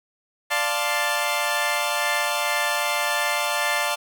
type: chord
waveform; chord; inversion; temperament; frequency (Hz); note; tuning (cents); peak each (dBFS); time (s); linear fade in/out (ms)
15% pulse; D minor seventh; none; equal; 587.3 / 698.5 / 880 / 1046.5; D5 / F5 / A5 / C6; 0 / 0 / 0 / 0; -20 / -21 / -20 / -23; 0.5-3.96; 20
effects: none